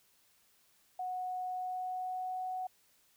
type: tone with pitch glide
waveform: sine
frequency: 735 to 741.8 Hz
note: F#5 to F#5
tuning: -12 to +4 cents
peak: -35 dBFS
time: 0.99-2.67 s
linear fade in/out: 5 ms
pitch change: +16 cents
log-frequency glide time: 1.48-2.48 s
effects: white hiss -69 dBFS RMS until 3.16 s